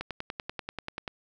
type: click train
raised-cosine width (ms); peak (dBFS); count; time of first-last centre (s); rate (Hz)
0.3; -18; 12; 0.01-1.078; 10.3
effects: none